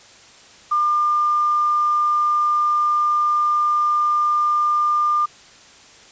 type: tone with quantisation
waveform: sine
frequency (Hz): 1200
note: D6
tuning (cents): +37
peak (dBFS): -15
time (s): 0.71-5.26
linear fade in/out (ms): 10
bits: 7
effects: white hiss -46 dBFS RMS until 6.11 s + resampled to 16000 Hz